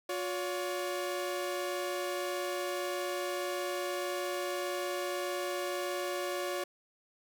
sawtooth tone pair together, 358.1 / 568 Hz, F4 / C#5, +43 / +42 cents, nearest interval minor sixth, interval 799 cents, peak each -32 / -32 dBFS, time 0.09-6.64 s, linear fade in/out 5 ms, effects none

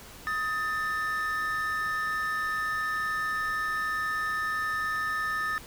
triangle tone pair together, 1256 / 1779.3 Hz, D#6 / A6, +16 / +19 cents, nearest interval tritone, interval 603 cents, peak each -29 / -28 dBFS, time 0.27-5.58 s, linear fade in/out 0 ms, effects pink hiss -47 dBFS RMS until 5.66 s

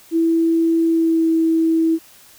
sine tone with pitch glide, 329.6 to 325.3 Hz, E4 to E4, 0 to -23 cents, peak -13 dBFS, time 0.11-1.99 s, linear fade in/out 50 ms, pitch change -23 cents, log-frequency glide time 0.86-1.29 s, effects white hiss -47 dBFS RMS until 2.38 s

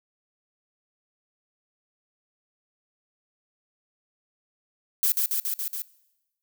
violet noise with echo, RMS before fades -22 dBFS, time 5.03-5.12 s, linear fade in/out 0 ms, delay 140 ms, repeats 5, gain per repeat -2 dB, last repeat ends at 5.82 s, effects noise-tail reverb RT60 1.0 s tail -21 dB re dry

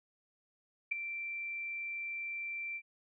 sine tone with ADSR envelope, 2349 Hz, D7, in tune, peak -26 dBFS, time 0.91-2.82 s, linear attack 12 ms, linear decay 5 ms, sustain -11 dB, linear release 61 ms, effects none

